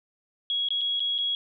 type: tone with dropouts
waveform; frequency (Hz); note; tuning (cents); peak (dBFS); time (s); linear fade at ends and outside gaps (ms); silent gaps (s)
sine; 3322; G#7; 0; -24; 0.5-1.35; 1; 0.687-0.705 / 0.81-0.814 / 0.996-1.003 / 1.181-1.186
effects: none